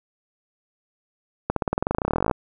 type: accelerating click train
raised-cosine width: 1 ms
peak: -7 dBFS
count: 25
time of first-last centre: 1.5-2.312 s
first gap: 63 ms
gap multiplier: 0.94
effects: none